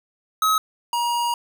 square tone pair in turn, 1278 / 950.7 Hz, D#6 / A#5, +46 / +34 cents, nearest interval perfect fourth, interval 512 cents, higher first, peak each -17 / -21 dBFS, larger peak first, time 0.42-0.58 / 0.93-1.34 s, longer second, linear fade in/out 2 ms, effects 9-bit

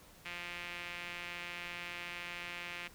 sawtooth tone with band-pass filter, 174.61 Hz, F3, in tune, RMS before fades -44 dBFS, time 0.25-2.88 s, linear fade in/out 10 ms, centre 2400 Hz, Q 2.7, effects pink hiss -59 dBFS RMS until 2.94 s

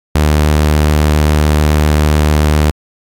sawtooth tone, 75.6 Hz, D#2, 49 cents flat, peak -4 dBFS, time 0.15-2.71 s, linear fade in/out 5 ms, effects AAC 64 kbps

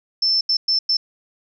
sine tone bursts at uneven times, 5310 Hz, E8, 12 cents sharp, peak -15 dBFS, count 4, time 0.22-0.41 / 0.49-0.57 / 0.68-0.79 / 0.89-0.97 s, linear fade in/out 5 ms, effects none

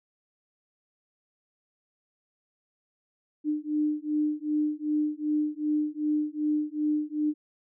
sine beating tone pair, 300.1 / 302.7 Hz, D4 / D#4, +38 / -48 cents, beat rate 2.6 Hz, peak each -28 dBFS, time 3.44-7.34 s, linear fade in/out 50 ms, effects none

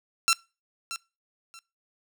10% pulse tone with echo, 1353 Hz, E6, 45 cents sharp, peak -11 dBFS, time 0.28-0.33 s, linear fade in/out 0 ms, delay 630 ms, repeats 2, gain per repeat -13 dB, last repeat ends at 1.59 s, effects noise-tail reverb RT60 0.3 s tail -23 dB re dry

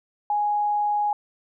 sine tone, 830.6 Hz, G#5, in tune, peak -20 dBFS, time 0.3-1.13 s, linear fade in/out 2 ms, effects none

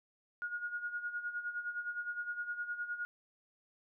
sine tone with tremolo, 1437 Hz, F6, 49 cents sharp, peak -34 dBFS, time 0.42-3.05 s, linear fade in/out 0 ms, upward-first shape sine, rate 9.7 Hz, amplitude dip 70%, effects none

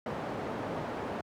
white low-pass noise, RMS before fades -36 dBFS, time 0.06-1.21 s, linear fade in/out 2 ms, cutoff 770 Hz, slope 12 dB/octave, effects high-pass 100 Hz 12 dB/octave

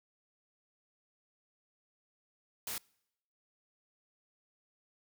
white noise, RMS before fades -39 dBFS, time 2.67-2.78 s, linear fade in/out 2 ms, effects noise-tail reverb RT60 0.8 s tail -26 dB re dry

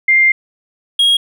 sine / triangle tone pair in turn, 2103 / 3279 Hz, C7 / G#7, +8 / -23 cents, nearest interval minor sixth, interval 769 cents, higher second, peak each -7 dBFS, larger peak neither, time 0.08-0.32 / 0.99-1.17 s, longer first, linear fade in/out 5 ms, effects none

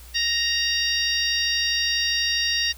harmonic tone, 932.3 Hz, A#5, in tune, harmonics 2 / 3 / 4 / 5 / 6, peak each -27 / -27 / -27 / -27 / -27 dBFS, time 0.14-2.73 s, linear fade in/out 20 ms, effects added 60 Hz sine -42 dBFS peak until 2.77 s + white hiss -48 dBFS RMS until 2.77 s

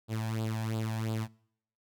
sawtooth tone with flanger, 110.9 Hz, A2, 14 cents sharp, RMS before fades -33 dBFS, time 0.08-1.28 s, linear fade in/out 50 ms, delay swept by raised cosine 0.24 to 1.24 ms, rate 2.9 Hz, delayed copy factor +0.7, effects noise-tail reverb RT60 0.7 s tail -25 dB re dry

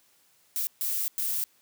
violet noise bursts at uneven times, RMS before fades -29 dBFS, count 3, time 0.56-0.67 / 0.81-1.08 / 1.18-1.44 s, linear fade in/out 0 ms, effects white hiss -64 dBFS RMS until 1.61 s + high-pass 80 Hz 12 dB/octave

